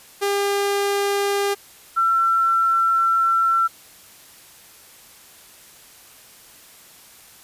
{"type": "tone pair in turn", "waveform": ["sawtooth", "sine"], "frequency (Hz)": [401.7, 1348.1], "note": ["G4", "E6"], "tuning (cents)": [42, 38], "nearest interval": "octave + major sixth", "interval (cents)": 2096, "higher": "second", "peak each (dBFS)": -15, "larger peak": "neither", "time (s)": [[0.21, 1.55], [1.96, 3.68]], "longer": "second", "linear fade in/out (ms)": 20, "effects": ["white hiss -47 dBFS RMS until 7.43 s", "resampled to 32000 Hz"]}